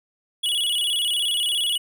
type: tone with vibrato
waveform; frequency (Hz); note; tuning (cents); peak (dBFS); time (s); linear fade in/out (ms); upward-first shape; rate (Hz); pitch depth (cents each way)
square; 3136; G7; 0; -21; 0.43-1.78; 10; square; 17; 120
effects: none